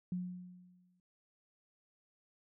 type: tone with exponential decay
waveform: sine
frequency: 180.3 Hz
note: F#3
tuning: 45 cents flat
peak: -33 dBFS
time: 0.12-1 s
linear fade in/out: 2 ms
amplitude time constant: 190 ms
effects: none